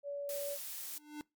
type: tone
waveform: sine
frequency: 570 Hz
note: C#5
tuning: 48 cents sharp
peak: -37 dBFS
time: 0.03-0.58 s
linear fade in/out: 50 ms
type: noise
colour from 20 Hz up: blue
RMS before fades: -43 dBFS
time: 0.29-0.98 s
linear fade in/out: 2 ms
type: tone with exponential growth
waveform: square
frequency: 298.9 Hz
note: D4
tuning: 31 cents sharp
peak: -39 dBFS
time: 0.85-1.21 s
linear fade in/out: 0 ms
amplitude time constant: 78 ms
effects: noise-tail reverb RT60 0.2 s tail -22 dB re dry + MP3 96 kbps